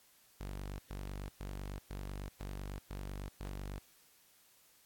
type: tone bursts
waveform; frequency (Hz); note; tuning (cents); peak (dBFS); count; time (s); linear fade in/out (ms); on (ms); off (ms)
sawtooth; 48.73; G1; -10; -37; 7; 0.4-3.79; 10; 390; 110
effects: white hiss -66 dBFS RMS until 4.85 s + AAC 64 kbps